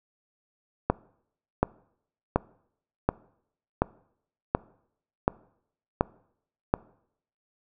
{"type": "click train", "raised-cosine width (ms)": 1, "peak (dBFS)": -6, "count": 9, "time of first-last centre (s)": [0.9, 6.739], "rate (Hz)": 1.37, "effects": ["noise-tail reverb RT60 0.7 s tail -23 dB re dry"]}